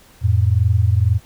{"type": "tone pair together", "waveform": "sine", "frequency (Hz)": [87.99, 110], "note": ["F2", "A2"], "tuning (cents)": [13, 0], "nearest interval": "major third", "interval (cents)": 387, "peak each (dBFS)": -15, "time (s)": [0.21, 1.2], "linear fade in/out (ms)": 50, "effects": ["pink hiss -49 dBFS RMS until 1.25 s"]}